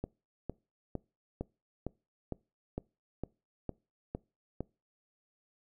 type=click train; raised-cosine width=2 ms; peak=-22 dBFS; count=11; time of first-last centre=0.04-4.606 s; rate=2.19 Hz; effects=noise-tail reverb RT60 0.3 s tail -24 dB re dry